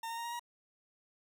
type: tone with pitch steps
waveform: 40% pulse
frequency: 912 / 922.1 / 932.2 / 942.5 / 952.9 Hz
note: A#5 / A#5 / A#5 / A#5 / A#5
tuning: -38 / -19 / 0 / +19 / +38 cents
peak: -37 dBFS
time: 0.03-0.395 s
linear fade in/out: 5 ms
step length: 73 ms
effects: none